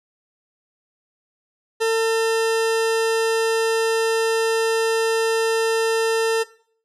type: tone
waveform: 40% pulse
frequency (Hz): 450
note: A4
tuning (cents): +39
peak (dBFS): -16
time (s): 1.8-6.44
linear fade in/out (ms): 20
effects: noise-tail reverb RT60 0.5 s tail -18 dB re dry + low-pass 11000 Hz 12 dB/octave